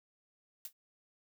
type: noise with exponential decay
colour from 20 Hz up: blue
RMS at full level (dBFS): -38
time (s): 0.65-0.73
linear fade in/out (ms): 2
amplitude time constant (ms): 16
effects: none